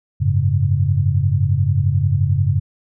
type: chord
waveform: sine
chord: F# suspended second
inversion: none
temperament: equal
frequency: 92.5 / 103.83 / 138.59 Hz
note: F#2 / G#2 / C#3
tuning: 0 / 0 / 0 cents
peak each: -18 dBFS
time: 0.2-2.6 s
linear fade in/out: 20 ms
effects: none